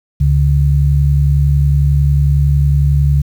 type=tone pair together; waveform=sine; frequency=71 / 142 Hz; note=C#2 / C#3; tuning=+42 / +42 cents; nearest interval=octave; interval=1200 cents; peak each=-11 dBFS; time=0.2-3.22 s; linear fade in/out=10 ms; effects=7-bit